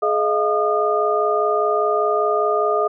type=tone cluster; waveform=sine; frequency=422.8 / 627 / 692 / 1219 Hz; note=G#4 / D#5 / F5 / D#6; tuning=+31 / +13 / -16 / -36 cents; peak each=-20 / -22 / -23 / -21 dBFS; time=0.02-2.88 s; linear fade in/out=10 ms; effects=none